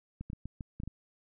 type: clicks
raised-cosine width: 5 ms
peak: -27 dBFS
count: 8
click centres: 0.21 / 0.301 / 0.332 / 0.456 / 0.608 / 0.801 / 0.835 / 0.876 s
effects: none